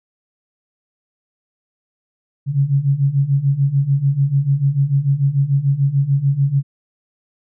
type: beating tone pair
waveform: sine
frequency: 135.3 / 142.1 Hz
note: C#3 / C#3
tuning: -42 / +43 cents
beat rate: 6.8 Hz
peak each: -18 / -15 dBFS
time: 2.46-6.63 s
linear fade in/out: 50 ms
effects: none